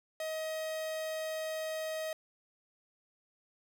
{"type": "tone", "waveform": "45% pulse", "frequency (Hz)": 632, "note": "D#5", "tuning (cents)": 27, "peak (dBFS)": -35, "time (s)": [0.2, 2.13], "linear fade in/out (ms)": 2, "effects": []}